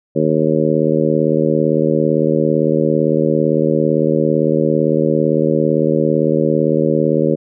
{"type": "harmonic tone", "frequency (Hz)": 77.78, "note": "D#2", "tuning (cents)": 0, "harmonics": [2, 3, 4, 5, 6, 7], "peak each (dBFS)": [-19, -19, -19, -19, -19, -19], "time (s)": [0.15, 7.36], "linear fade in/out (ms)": 20, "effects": []}